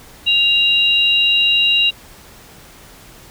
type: tone pair together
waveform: sine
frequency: 2794 / 3846 Hz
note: F7 / B7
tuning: 0 / -47 cents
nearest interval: tritone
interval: 553 cents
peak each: -12 / -17 dBFS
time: 0.26-1.91 s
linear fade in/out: 20 ms
effects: pink hiss -42 dBFS RMS until 3.3 s